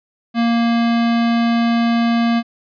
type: tone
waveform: square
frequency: 233.1 Hz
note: A#3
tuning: in tune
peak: -14 dBFS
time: 0.34-2.43 s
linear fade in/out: 50 ms
effects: resampled to 11025 Hz